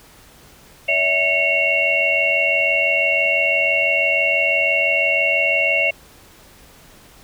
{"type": "tone cluster", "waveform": "sine", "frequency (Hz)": [568, 654, 2199, 2752], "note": ["C#5", "E5", "C#7", "F7"], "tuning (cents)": [42, -14, -14, -26], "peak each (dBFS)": [-25, -23, -19, -18], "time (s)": [0.88, 5.91], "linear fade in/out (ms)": 10, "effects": ["pink hiss -47 dBFS RMS until 7.23 s"]}